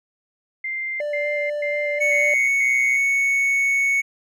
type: tone bursts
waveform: sine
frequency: 2093 Hz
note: C7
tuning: in tune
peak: -24 dBFS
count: 5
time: 0.64-2.97 s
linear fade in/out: 5 ms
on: 370 ms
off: 120 ms
type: tone with vibrato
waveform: triangle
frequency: 587.3 Hz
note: D5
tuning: in tune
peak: -21 dBFS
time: 1-2.34 s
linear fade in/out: 2 ms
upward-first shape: square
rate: 4.1 Hz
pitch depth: 9 cents each way
type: tone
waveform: triangle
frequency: 2217 Hz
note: C#7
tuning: in tune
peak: -15 dBFS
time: 2-4.02 s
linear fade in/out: 20 ms
effects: none